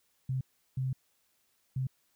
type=tone bursts at uneven times; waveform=sine; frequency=130.81 Hz; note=C3; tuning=in tune; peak=-29 dBFS; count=3; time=0.29-0.41 / 0.77-0.93 / 1.76-1.87 s; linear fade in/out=5 ms; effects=white hiss -73 dBFS RMS until 2.15 s